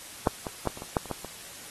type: clicks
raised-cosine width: 1 ms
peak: -8 / -19 / -12 / -28 / -24 / -10 / -29 / -17 / -25 dBFS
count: 9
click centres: 0.272 / 0.468 / 0.673 / 0.774 / 0.821 / 0.968 / 1.057 / 1.113 / 1.247 s
effects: white hiss -44 dBFS RMS until 1.7 s + AAC 32 kbps